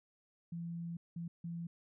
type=tone bursts at uneven times; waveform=sine; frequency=169.3 Hz; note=E3; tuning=46 cents sharp; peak=-39 dBFS; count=3; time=0.52-0.97 / 1.16-1.28 / 1.44-1.67 s; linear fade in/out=5 ms; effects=none